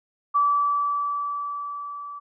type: tone with level ramp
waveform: sine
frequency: 1155 Hz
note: D6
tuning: 29 cents flat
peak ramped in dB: -16 to -34 dBFS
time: 0.34-2.2 s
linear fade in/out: 20 ms
effects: none